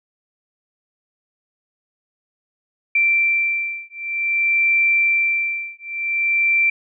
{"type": "beating tone pair", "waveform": "sine", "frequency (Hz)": [2349, 2349.53], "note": ["D7", "D7"], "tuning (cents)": [0, 0], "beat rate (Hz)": 0.53, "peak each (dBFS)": [-19, -19], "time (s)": [2.95, 6.7], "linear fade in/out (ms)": 5, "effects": []}